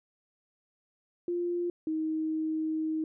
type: tone pair in turn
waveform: sine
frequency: 349.2 / 315.1 Hz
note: F4 / D#4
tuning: 0 / +22 cents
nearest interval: major second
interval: 178 cents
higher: first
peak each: -28 dBFS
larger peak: neither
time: 1.28-1.7 / 1.87-3.04 s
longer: second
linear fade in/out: 2 ms
effects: none